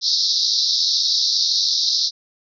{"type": "band-pass noise", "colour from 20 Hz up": "pink", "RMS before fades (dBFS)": -19, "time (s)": [0.01, 2.11], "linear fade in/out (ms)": 50, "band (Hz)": [3800, 5600], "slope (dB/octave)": 96, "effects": []}